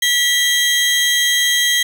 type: tone pair together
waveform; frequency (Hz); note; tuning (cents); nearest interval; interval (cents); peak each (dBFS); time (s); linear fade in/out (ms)
30% pulse; 1952 / 3225; B6 / G7; -21 / +48; major sixth; 869; -13; 0.02-1.83; 5
effects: none